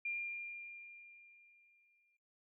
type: tone with exponential decay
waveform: sine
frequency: 2398 Hz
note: D7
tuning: 36 cents sharp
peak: -36 dBFS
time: 0.05-2.17 s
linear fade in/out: 5 ms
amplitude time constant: 460 ms
effects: noise-tail reverb RT60 0.4 s tail -17 dB re dry